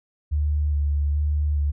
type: tone with vibrato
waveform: sine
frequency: 73.42 Hz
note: D2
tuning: in tune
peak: -19 dBFS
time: 0.31-1.72 s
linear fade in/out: 20 ms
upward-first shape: square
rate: 1.2 Hz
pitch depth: 20 cents each way
effects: none